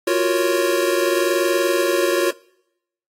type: chord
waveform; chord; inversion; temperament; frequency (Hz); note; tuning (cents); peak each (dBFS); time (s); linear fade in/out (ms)
square; Gb major seventh; third; equal; 349.2 / 370 / 466.2 / 554.4; F4 / Gb4 / Bb4 / Db5; 0 / 0 / 0 / 0; -21 / -23 / -26 / -22; 0.07-2.31; 5
effects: noise-tail reverb RT60 0.8 s tail -23 dB re dry + AAC 48 kbps